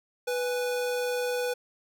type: tone pair together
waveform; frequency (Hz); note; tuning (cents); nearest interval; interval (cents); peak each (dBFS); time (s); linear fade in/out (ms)
square; 493.9 / 829.7; B4 / G#5; 0 / -2; major sixth; 898; -28 / -39; 0.27-1.54; 10
effects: none